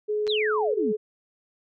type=tone with pitch glide; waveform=sine; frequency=422.1 to 428.2 Hz; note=G#4 to A4; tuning=+28 to -47 cents; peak=-23 dBFS; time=0.08-0.97 s; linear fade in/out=20 ms; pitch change=+25 cents; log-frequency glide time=0.24-0.4 s
type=clicks; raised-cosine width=0.2 ms; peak=-21 dBFS; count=2; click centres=0.268 / 0.277 s
type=exponential sweep; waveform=sine; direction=down; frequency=4279 to 184.9 Hz; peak=-25 dBFS; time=0.28-0.93 s; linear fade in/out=20 ms
effects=none